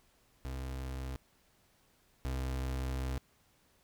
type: tone pair in turn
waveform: 35% pulse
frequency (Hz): 65.41 / 65.12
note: C2 / C2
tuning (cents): 0 / -8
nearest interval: unison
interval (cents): 8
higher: first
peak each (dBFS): -36 / -32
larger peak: second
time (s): 0.45-1.16 / 2.25-3.18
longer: second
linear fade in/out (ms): 0
effects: pink hiss -69 dBFS RMS until 3.83 s